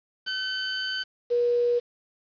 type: tone pair in turn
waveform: 15% pulse / sine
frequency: 1524 / 481.2 Hz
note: G6 / B4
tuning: -49 / -45 cents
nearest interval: octave + minor sixth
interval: 1996 cents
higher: first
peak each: -20 dBFS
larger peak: neither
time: 0.26-1.04 / 1.3-1.8 s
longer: first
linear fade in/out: 20 ms
effects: resampled to 11025 Hz + 8-bit